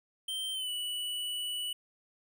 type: tone with pitch glide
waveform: square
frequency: 3131 to 2955 Hz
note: G7 to F#7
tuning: -3 to -3 cents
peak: -34 dBFS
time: 0.28-1.73 s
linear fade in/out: 5 ms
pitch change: -100 cents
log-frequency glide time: 0.53-0.7 s
effects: none